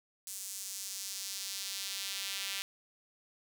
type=tone with high-pass filter sweep; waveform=sawtooth; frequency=196 Hz; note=G3; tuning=in tune; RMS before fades=-40 dBFS; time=0.27-2.62 s; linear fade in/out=0 ms; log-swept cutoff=7700 to 2900 Hz; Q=1.3; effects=none